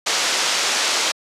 white low-pass noise, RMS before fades -20 dBFS, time 0.06-1.12 s, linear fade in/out 10 ms, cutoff 6700 Hz, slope 24 dB/octave, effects high-pass 400 Hz 12 dB/octave + resampled to 32000 Hz

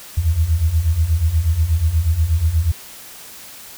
sine beating tone pair, 75.9 / 84.2 Hz, D#2 / E2, -42 / +37 cents, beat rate 8.3 Hz, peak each -19 / -15 dBFS, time 0.17-2.72 s, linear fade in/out 10 ms, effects white hiss -38 dBFS RMS until 3.77 s

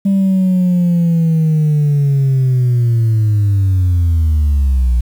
sine linear sweep, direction down, 197.6 to 58.27 Hz, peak -7 dBFS, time 0.05-5.01 s, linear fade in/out 10 ms, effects tanh soft clip ceiling -8 dBFS + 7-bit

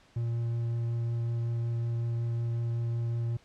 triangle tone with vibrato, 117 Hz, A#2, 7 cents sharp, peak -26 dBFS, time 0.16-3.37 s, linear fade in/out 5 ms, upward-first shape triangle, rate 5.4 Hz, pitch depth 8 cents each way, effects pink hiss -61 dBFS RMS until 3.44 s + low-pass 6000 Hz 12 dB/octave

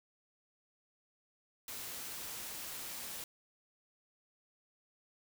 white noise, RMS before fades -44 dBFS, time 1.68-3.24 s, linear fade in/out 2 ms, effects none

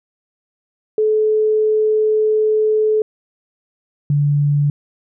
sine tone pair in turn, 431.2 / 144.9 Hz, A4 / D3, -35 / -23 cents, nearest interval octave + perfect fifth, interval 1888 cents, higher first, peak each -12 dBFS, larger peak neither, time 0.98-3.02 / 4.1-4.7 s, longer first, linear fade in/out 2 ms, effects none

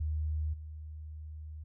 sine tone with level steps, 77 Hz, D#2, 17 cents flat, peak -30 / -41 dBFS, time 0-1.64 s, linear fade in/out 10 ms, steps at 0.53 s, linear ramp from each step 10 ms, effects none

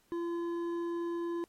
triangle tone with hard clipping, 341.1 Hz, F4, 41 cents flat, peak -34 dBFS, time 0.12-1.44 s, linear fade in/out 0 ms, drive 11 dB, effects pink hiss -69 dBFS RMS until 1.48 s + MP3 64 kbps

